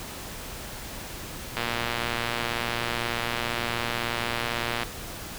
click train, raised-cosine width 0.3 ms, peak -11 dBFS, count 386, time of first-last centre 1.57-4.833 s, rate 118 Hz, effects pink hiss -38 dBFS RMS until 5.38 s

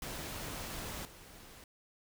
pink noise with level steps, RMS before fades -42 / -54 dBFS, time 0.02-1.64 s, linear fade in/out 2 ms, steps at 1.05 s, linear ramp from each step 2 ms, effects none

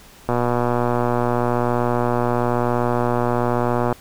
click train, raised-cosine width 1 ms, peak -6 dBFS, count 441, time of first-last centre 0.29-3.926 s, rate 121 Hz, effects pink hiss -46 dBFS RMS until 4 s

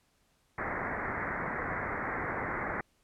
white low-pass noise, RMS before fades -35 dBFS, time 0.58-2.81 s, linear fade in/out 2 ms, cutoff 2100 Hz, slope 96 dB/octave, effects pink hiss -71 dBFS RMS until 3.03 s + low-pass 12000 Hz 12 dB/octave

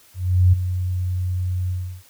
sine tone with ADSR envelope, 91 Hz, F#2, 28 cents flat, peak -9 dBFS, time 0.14-2.03 s, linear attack 390 ms, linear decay 10 ms, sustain -11 dB, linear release 340 ms, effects white hiss -52 dBFS RMS until 2.09 s

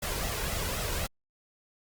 pink noise with flanger, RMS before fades -32 dBFS, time 0.02-1.07 s, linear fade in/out 10 ms, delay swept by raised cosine 1.5 to 2.07 ms, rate 3.9 Hz, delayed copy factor +0.55, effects Opus 48 kbps

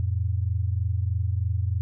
sine tone pair together, 87.42 / 110.6 Hz, F2 / A2, +2 / +9 cents, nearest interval major third, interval 407 cents, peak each -24 / -27 dBFS, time 0-1.81 s, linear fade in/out 0 ms, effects none

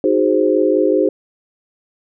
sine chord, Ab dominant seventh, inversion second, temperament equal, 311.1 / 370 / 415.3 / 523.3 Hz, Eb4 / Gb4 / Ab4 / C5, 0 / 0 / 0 / 0 cents, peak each -17 dBFS, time 0.04-1.09 s, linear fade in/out 2 ms, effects none

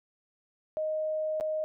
sine tone with dropouts, 622.3 Hz, D#5, in tune, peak -28 dBFS, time 0.77-1.64 s, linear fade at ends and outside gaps 0 ms, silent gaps 1.4-1.409 s, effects none

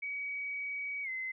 sine tone with pitch glide, 2266 to 2054 Hz, C#7 to C7, +37 to -33 cents, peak -35 dBFS, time 0.02-1.32 s, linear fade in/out 10 ms, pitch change -170 cents, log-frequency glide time 1.03-1.09 s, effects none

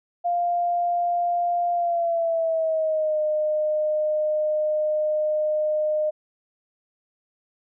sine tone with pitch glide, 698.5 to 611.6 Hz, F5 to D#5, 0 to -30 cents, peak -20 dBFS, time 0.24-6.11 s, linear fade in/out 20 ms, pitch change -230 cents, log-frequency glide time 1.73-3.2 s, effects none

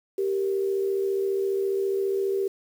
sine tone pair together, 391.5 / 466.2 Hz, G4 / A#4, -2 / 0 cents, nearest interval minor third, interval 302 cents, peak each -23 / -32 dBFS, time 0.18-2.48 s, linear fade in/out 5 ms, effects 8-bit

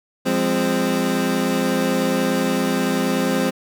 25% pulse chord, F minor, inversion none, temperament equal with one note detuned, 174.61 / 205.1 / 261.6 Hz, F3 / Ab3 / C4, 0 / -21 / 0 cents, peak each -21 / -19 / -17 dBFS, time 0.25-3.51 s, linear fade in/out 20 ms, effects none

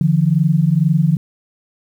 sine tone pair together, 148.4 / 170.57 Hz, D3 / F3, +18 / -41 cents, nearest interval major second, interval 241 cents, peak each -14 dBFS, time 0.01-1.17 s, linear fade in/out 2 ms, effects 8-bit

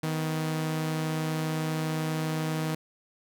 sawtooth tone pair together, 157.49 / 250 Hz, D#3 / B3, +21 / +21 cents, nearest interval minor sixth, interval 800 cents, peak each -24 / -34 dBFS, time 0.03-2.75 s, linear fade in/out 5 ms, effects none

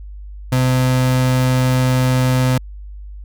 35% pulse tone, 128.1 Hz, C3, 36 cents flat, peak -11 dBFS, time 0.52-2.58 s, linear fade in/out 5 ms, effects added 50 Hz sine -30 dBFS peak until 3.24 s

